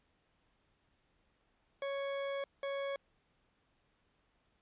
40% pulse tone bursts at uneven times, 554.4 Hz, C#5, in tune, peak -35 dBFS, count 2, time 1.82-2.44 / 2.63-2.96 s, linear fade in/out 2 ms, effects pink hiss -75 dBFS RMS until 4.61 s + resampled to 8000 Hz

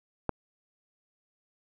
click, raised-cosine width 1 ms, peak -13 dBFS, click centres 0.293 s, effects none

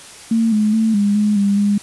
sine tone with pitch steps, 226.8 / 212.7 / 222.1 / 203.4 / 209.5 / 200.3 / 203.9 Hz, A#3 / G#3 / A3 / G#3 / G#3 / G3 / G#3, -47 / +42 / +16 / -36 / +15 / +38 / -32 cents, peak -12 dBFS, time 0.31-1.78 s, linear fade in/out 5 ms, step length 210 ms, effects white hiss -38 dBFS RMS until 1.82 s + resampled to 24000 Hz

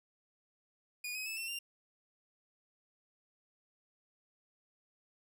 sawtooth tone with pitch steps, 2452 / 2531 / 2613 / 2697 / 2784 Hz, D#7 / D#7 / E7 / E7 / F7, -26 / +29 / -16 / +39 / -6 cents, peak -35 dBFS, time 1.04-1.59 s, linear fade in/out 5 ms, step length 110 ms, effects none

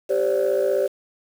sine chord, G suspended fourth, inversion none, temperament equal with one note detuned, 392 / 523.3 / 579.2 Hz, G4 / C5 / D5, 0 / 0 / -24 cents, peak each -21 dBFS, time 0.09-0.88 s, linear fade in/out 20 ms, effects tanh soft clip ceiling -13 dBFS + 7-bit

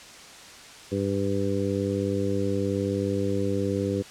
harmonic tone, 99 Hz, G2, 18 cents sharp, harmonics 1 / 2 / 3 / 4 / 5, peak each -30 / -30 / -30 / -30 / -30 dBFS, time 0.91-4.03 s, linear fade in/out 20 ms, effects white hiss -45 dBFS RMS until 4.1 s + low-pass 7000 Hz 12 dB/octave

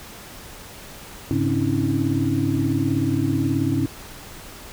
sine tone cluster, 103.6 / 139.1 / 265.9 / 284.5 / 322.6 Hz, G#2 / C#3 / C4 / C#4 / E4, -4 / +6 / +28 / +45 / -37 cents, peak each -25 dBFS, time 1.31-3.86 s, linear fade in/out 0 ms, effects pink hiss -40 dBFS RMS until 4.72 s

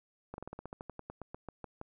slowing click train, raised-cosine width 1 ms, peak -28 dBFS, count 17, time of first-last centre 0.34-1.814 s, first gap 41 ms, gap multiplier 1.1, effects none

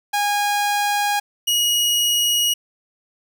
sawtooth tone pair in turn, 820 / 2896 Hz, G#5 / F#7, -22 / -38 cents, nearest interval octave + minor seventh, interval 2184 cents, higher second, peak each -14 / -13 dBFS, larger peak second, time 0.13-1.2 / 1.47-2.54 s, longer neither, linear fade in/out 10 ms, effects none

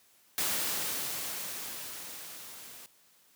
white noise with level ramp, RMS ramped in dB -30 to -49 dBFS, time 0.38-2.86 s, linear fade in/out 0 ms, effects white hiss -64 dBFS RMS until 3.35 s + high-pass 100 Hz 12 dB/octave

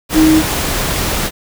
sine tone in noise, 314.5 Hz, D#4, 19 cents sharp, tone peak -6 dBFS, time 0.13-0.43 s, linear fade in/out 50 ms, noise pink, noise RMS -17 dBFS, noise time 0.09-1.31 s, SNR +8 dB, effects none

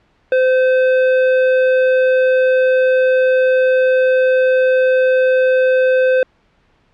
sine tone with hard clipping, 515 Hz, C5, 28 cents flat, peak -12 dBFS, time 0.32-6.23 s, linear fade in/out 2 ms, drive 11 dB, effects pink hiss -57 dBFS RMS until 6.93 s + low-pass 3000 Hz 12 dB/octave

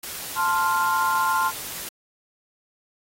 white noise, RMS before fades -34 dBFS, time 0.03-1.89 s, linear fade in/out 5 ms
sine chord, F major, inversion first, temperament equal, 880 / 1046.5 / 1396.9 Hz, A5 / C6 / F6, 0 / 0 / 0 cents, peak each -25 / -22 / -25 dBFS, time 0.35-1.52 s, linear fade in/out 50 ms
effects AAC 48 kbps

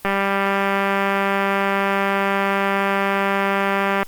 click train, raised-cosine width 0.5 ms, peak -5 dBFS, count 785, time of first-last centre 0.05-4.03 s, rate 197 Hz, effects white hiss -47 dBFS RMS until 4.07 s + Opus 32 kbps

